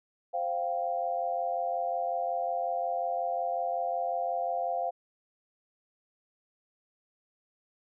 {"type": "chord", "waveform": "sine", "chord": "C suspended fourth", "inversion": "none", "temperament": "equal", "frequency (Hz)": [523.3, 698.5, 784], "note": ["C5", "F5", "G5"], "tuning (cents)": [0, 0, 0], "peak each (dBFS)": [-35, -30, -35], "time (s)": [0.33, 4.91], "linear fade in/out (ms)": 20, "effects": []}